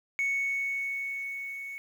sine tone with level ramp, 2217 Hz, C#7, in tune, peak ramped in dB -23 to -37 dBFS, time 0.19-1.78 s, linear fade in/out 0 ms, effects tanh soft clip ceiling -24 dBFS + 9-bit

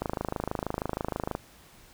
click train, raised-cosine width 1 ms, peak -15 dBFS, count 36, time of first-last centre 0.02-1.351 s, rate 26.3 Hz, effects pink hiss -55 dBFS RMS until 1.93 s

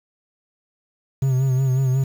triangle tone with vibrato, 131.4 Hz, C3, 8 cents sharp, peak -14 dBFS, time 1.22-2.04 s, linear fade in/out 5 ms, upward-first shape sine, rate 5.5 Hz, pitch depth 53 cents each way, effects 7-bit

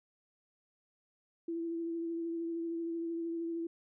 sine tone with vibrato, 333.8 Hz, E4, 22 cents sharp, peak -34 dBFS, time 1.48-3.67 s, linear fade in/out 5 ms, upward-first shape triangle, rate 13 Hz, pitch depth 23 cents each way, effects none

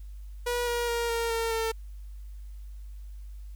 sawtooth tone with pitch steps, 483.9 / 477 / 470.1 / 463.4 / 456.7 / 450.2 Hz, B4 / A#4 / A#4 / A#4 / A#4 / A4, -35 / +40 / +15 / -10 / -36 / +40 cents, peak -23 dBFS, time 0.46-1.72 s, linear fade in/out 10 ms, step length 210 ms, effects added 50 Hz sine -39 dBFS peak until 3.55 s + white hiss -66 dBFS RMS until 3.55 s

